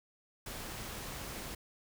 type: noise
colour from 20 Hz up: pink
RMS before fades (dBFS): -43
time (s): 0.46-1.55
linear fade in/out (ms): 5
effects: none